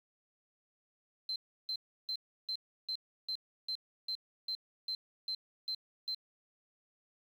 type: tone bursts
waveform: sine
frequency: 4100 Hz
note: C8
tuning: 36 cents flat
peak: -34 dBFS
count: 13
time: 1.29-6.147 s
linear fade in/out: 2 ms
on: 69 ms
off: 330 ms
effects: 10-bit